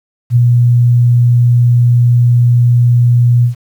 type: tone with ADSR envelope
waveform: sine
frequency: 120.8 Hz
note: B2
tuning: 38 cents flat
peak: -3 dBFS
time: 0.3-3.55 s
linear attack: 62 ms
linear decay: 12 ms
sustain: -2 dB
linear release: 110 ms
effects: 7-bit